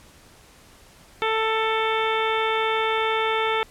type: harmonic tone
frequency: 442.9 Hz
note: A4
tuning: 11 cents sharp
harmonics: 1 / 2 / 3 / 4 / 5 / 6 / 7 / 8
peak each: -25 / -26 / -27 / -33 / -29 / -35 / -36 / -33 dBFS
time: 1.22-3.63 s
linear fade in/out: 0 ms
effects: pink hiss -51 dBFS RMS until 3.7 s + low-pass 12000 Hz 12 dB/octave